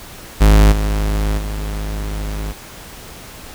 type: tone with level steps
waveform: 45% pulse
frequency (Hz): 51.91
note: G#1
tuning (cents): 0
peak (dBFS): -6 / -15 / -21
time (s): 0.4-2.53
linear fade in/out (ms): 20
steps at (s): 0.71 / 1.37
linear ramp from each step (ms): 20
effects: pink hiss -36 dBFS RMS until 3.54 s